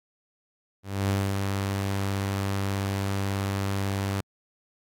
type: tone with ADSR envelope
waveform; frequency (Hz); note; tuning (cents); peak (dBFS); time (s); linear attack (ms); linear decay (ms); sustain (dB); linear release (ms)
sawtooth; 98.3; G2; +5; -18; 0.83-4.21; 260; 240; -4; 8
effects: AAC 48 kbps